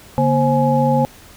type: tone cluster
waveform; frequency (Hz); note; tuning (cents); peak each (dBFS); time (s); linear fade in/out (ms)
sine; 142.9 / 237 / 528 / 840; D3 / A#3 / C5 / G#5; -47 / +29 / +16 / +19; -18; 0.18-1.05; 0
effects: pink hiss -43 dBFS RMS until 1.36 s